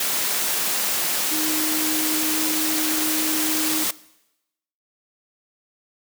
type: tone in noise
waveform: sine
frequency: 311.1 Hz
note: D#4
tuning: in tune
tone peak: -26 dBFS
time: 1.31-3.84 s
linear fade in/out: 5 ms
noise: white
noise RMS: -23 dBFS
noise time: 0-3.91 s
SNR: -6 dB
effects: noise-tail reverb RT60 0.9 s tail -20 dB re dry + high-pass 200 Hz 12 dB/octave